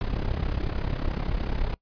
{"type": "noise with amplitude modulation", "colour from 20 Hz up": "brown", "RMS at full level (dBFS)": -24, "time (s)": [0.01, 1.74], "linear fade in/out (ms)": 0, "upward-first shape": "sine", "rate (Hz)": 33.8, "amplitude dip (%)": 75, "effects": ["noise-tail reverb RT60 0.1 s tail -23 dB re dry", "resampled to 11025 Hz"]}